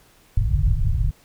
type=low-pass noise; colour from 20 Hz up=pink; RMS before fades=-19 dBFS; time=0.37-1.11 s; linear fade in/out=5 ms; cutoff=150 Hz; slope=96 dB/octave; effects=pink hiss -55 dBFS RMS until 1.24 s